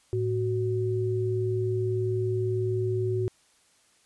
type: tone pair together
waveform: sine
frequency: 110 / 371.7 Hz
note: A2 / F#4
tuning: 0 / +8 cents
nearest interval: octave + major sixth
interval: 2108 cents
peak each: -27 dBFS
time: 0.13-3.28 s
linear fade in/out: 0 ms
effects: white hiss -63 dBFS RMS until 4.05 s + resampled to 24000 Hz